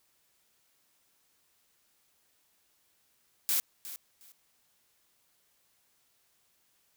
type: noise with echo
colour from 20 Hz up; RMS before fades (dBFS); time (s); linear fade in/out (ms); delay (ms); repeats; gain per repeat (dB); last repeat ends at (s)
blue; -28; 3.49-3.6; 0; 360; 2; -14; 4.32
effects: white hiss -71 dBFS RMS until 6.96 s